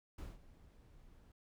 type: noise with ADSR envelope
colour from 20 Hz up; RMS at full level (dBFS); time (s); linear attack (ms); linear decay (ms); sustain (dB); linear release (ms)
brown; -44; 0.18-1.32; 6; 190; -17; 5
effects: none